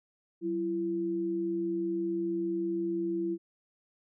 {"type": "tone pair together", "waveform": "sine", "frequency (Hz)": [188.21, 336.9], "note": ["F#3", "E4"], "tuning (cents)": [30, 38], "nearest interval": "minor seventh", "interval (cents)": 1008, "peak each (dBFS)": [-38, -29], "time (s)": [0.41, 3.38], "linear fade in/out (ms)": 50, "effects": []}